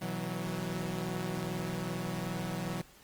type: chord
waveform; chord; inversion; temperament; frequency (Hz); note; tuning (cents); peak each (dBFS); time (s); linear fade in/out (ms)
sawtooth; B suspended fourth; none; equal with one note detuned; 123.47 / 162.45 / 185; B2 / E3 / F#3; 0 / -25 / 0; -37 / -34 / -33; 0.01-2.82; 10
effects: pink hiss -58 dBFS RMS until 3.03 s + Opus 24 kbps